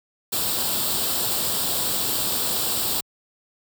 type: noise with comb filter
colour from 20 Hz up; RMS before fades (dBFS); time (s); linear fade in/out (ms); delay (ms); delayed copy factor
white; -24; 0.32-3.01; 10; 0.24; +0.65
effects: high-pass 60 Hz 12 dB/octave